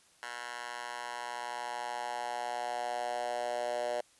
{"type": "tone with high-pass filter sweep", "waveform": "10% pulse", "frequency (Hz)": 120.9, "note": "B2", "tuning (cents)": -36, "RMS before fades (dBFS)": -37, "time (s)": [0.23, 4.01], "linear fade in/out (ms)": 0, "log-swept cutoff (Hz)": [1200, 590], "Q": 3.9, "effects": ["white hiss -64 dBFS RMS until 4.19 s", "resampled to 24000 Hz"]}